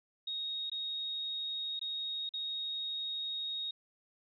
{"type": "tone with dropouts", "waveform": "sine", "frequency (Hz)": 3748, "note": "A#7", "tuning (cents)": 9, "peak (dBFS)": -35, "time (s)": [0.27, 3.71], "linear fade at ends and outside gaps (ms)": 5, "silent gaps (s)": [[0.699, 0.716], [1.794, 1.813], [2.292, 2.337]], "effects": []}